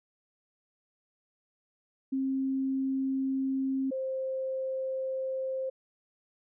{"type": "tone pair in turn", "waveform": "sine", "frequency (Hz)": [267, 526.3], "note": ["C4", "C5"], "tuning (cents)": [35, 10], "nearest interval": "octave", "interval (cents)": 1175, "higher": "second", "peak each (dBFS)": [-27, -30], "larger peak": "first", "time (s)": [[2.12, 3.91], [3.91, 5.7]], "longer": "neither", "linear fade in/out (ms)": 10, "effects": []}